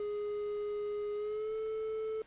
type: tone with pitch glide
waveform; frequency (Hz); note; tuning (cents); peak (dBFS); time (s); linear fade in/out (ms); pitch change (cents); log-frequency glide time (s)
triangle; 415.3 to 438; G#4 to A4; 0 to -8; -32; 0-2.22; 2; +92; 1.15-1.55
effects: pink hiss -61 dBFS RMS until 2.26 s + resampled to 8000 Hz